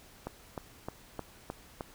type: click train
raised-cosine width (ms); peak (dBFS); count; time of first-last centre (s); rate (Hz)
1; -22; 6; 0.27-1.808; 3.25
effects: pink hiss -56 dBFS RMS until 1.94 s